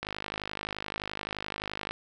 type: click train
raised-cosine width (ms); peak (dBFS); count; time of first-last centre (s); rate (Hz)
0.3; -17; 98; 0.03-1.91; 51.6
effects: none